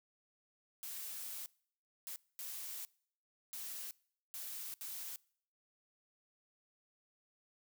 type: noise bursts at uneven times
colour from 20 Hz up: blue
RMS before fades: -45 dBFS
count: 6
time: 0.83-1.46 / 2.07-2.16 / 2.39-2.85 / 3.53-3.91 / 4.34-4.74 / 4.81-5.16 s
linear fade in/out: 0 ms
effects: noise-tail reverb RT60 0.6 s tail -24 dB re dry